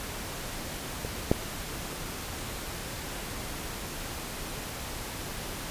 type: clicks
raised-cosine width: 2 ms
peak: -21 / -7 dBFS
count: 2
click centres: 1.049 / 1.315 s
effects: pink hiss -37 dBFS RMS until 5.7 s + resampled to 32000 Hz